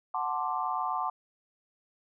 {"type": "chord", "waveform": "sine", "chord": "D dominant seventh", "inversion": "first", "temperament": "equal", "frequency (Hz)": [740, 880, 1046.5, 1174.7], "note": ["F#5", "A5", "C6", "D6"], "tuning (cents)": [0, 0, 0, 0], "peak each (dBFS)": -34, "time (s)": [0.14, 1.1], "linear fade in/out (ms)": 5, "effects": []}